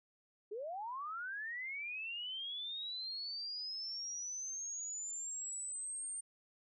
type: linear sweep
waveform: sine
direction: up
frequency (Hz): 392.3 to 8800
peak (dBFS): -40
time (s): 0.51-6.21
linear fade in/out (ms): 10
effects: none

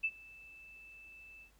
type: tone with ADSR envelope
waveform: sine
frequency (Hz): 2637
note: E7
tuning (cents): 0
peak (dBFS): -28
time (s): 0.03-1.51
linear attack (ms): 17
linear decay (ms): 54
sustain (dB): -24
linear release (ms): 92
effects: added 50 Hz sine -67 dBFS peak until 1.59 s + pink hiss -70 dBFS RMS until 1.59 s

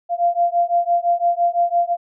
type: beating tone pair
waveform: sine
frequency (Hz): 690 / 695.9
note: F5 / F5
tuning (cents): -21 / -6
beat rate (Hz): 5.9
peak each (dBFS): -18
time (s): 0.09-1.97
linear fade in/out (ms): 50
effects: none

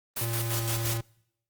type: noise with tremolo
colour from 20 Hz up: white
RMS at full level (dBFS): -31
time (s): 0.16-0.98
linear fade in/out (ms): 10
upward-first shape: square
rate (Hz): 5.8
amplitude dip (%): 55
type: tone with pitch glide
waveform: square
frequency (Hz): 115.5 to 114.31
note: A#2 to A#2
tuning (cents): -16 to -33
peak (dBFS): -30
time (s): 0.21-1.01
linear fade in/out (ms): 5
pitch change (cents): -17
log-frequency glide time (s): 0.36-0.68
effects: noise-tail reverb RT60 0.8 s tail -26 dB re dry + Opus 32 kbps

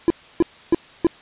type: tone bursts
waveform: triangle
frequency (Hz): 337.4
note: E4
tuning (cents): +40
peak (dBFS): -9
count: 4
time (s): 0.08-1.068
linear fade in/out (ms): 0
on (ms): 22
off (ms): 300
effects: white hiss -46 dBFS RMS until 1.21 s + resampled to 8000 Hz

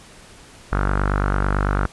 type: tone with low-pass filter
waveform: sawtooth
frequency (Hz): 49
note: G1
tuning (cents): 0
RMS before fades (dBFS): -20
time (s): 0.72-1.86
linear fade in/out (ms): 0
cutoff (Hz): 1400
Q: 4.8
effects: pink hiss -45 dBFS RMS until 1.92 s + resampled to 24000 Hz

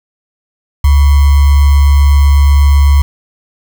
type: tone with sample-and-hold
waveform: sine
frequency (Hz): 71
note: C#2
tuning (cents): +42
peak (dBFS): -3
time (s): 0.84-3.02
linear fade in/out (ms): 5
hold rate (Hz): 1050
effects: none

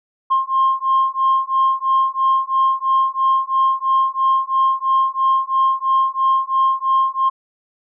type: beating tone pair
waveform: sine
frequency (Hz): 1061 / 1064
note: C6 / C6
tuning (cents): +24 / +29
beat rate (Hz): 3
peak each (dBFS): -16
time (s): 0.3-7.3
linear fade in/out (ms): 20
effects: tanh soft clip ceiling -8 dBFS

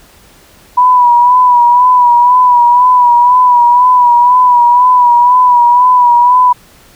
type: tone with vibrato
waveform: sine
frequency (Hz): 980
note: B5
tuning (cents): -14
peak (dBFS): -3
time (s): 0.77-6.53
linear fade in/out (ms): 10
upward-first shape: sine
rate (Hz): 2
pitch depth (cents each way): 44
effects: pink hiss -42 dBFS RMS until 6.95 s

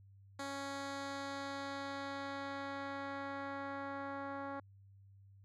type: tone with low-pass filter sweep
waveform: 10% pulse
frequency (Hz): 277.2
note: C#4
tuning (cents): 0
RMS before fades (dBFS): -43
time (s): 0.39-4.6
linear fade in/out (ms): 5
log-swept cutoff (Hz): 8200 to 1300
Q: 0.92
effects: added 98 Hz sine -58 dBFS peak until 5.44 s

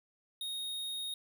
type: tone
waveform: square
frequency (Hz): 3729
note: A#7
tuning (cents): 0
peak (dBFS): -37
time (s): 0.41-1.14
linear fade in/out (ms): 2
effects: none

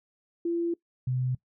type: tone pair in turn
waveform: sine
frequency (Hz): 340 / 127.36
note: F4 / C3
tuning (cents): -46 / -46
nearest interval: octave + perfect fourth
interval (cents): 1700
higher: first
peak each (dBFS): -25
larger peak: neither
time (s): 0.45-0.74 / 1.07-1.35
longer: first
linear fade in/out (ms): 5
effects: noise-tail reverb RT60 0.1 s tail -21 dB re dry

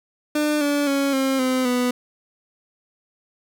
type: tone with pitch steps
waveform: 30% pulse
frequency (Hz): 299.7 / 288.5 / 277.7 / 267.3 / 257.3 / 247.7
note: D4 / D4 / C#4 / C4 / C4 / B3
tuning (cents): +35 / -31 / +3 / +37 / -29 / +5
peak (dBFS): -16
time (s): 0.35-1.91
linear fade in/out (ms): 5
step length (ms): 260
effects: none

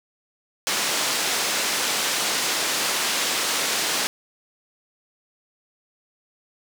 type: band-pass noise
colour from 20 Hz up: white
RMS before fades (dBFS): -24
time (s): 0.67-4.07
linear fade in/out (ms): 0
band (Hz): 240 to 6700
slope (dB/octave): 12
effects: none

